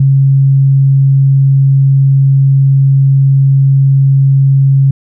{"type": "tone", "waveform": "sine", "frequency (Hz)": 136.4, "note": "C#3", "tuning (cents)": -28, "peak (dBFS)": -4, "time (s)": [0, 4.91], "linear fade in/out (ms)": 5, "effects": []}